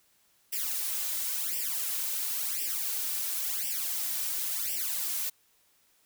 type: noise with flanger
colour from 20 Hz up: blue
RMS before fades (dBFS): -32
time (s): 0.52-5.3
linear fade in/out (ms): 10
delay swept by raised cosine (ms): 0.37 to 3.37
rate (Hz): 0.95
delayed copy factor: +0.95
effects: white hiss -67 dBFS RMS until 6.05 s